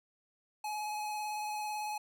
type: tone with vibrato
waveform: square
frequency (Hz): 846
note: G#5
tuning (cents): +32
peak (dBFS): -36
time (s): 0.64-1.98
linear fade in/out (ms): 5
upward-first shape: square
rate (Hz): 18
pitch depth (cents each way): 11
effects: none